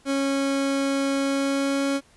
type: tone with pitch glide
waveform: 30% pulse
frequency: 274.9 to 276.8 Hz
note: C#4 to C#4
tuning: -14 to -2 cents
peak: -19 dBFS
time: 0.05-2.01 s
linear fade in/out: 50 ms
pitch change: +12 cents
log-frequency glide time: 1.23-1.89 s
effects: pink hiss -57 dBFS RMS until 2.16 s + resampled to 24000 Hz